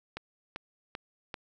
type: click train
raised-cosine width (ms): 0.3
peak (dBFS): -21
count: 4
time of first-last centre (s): 0.17-1.342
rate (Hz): 2.56
effects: none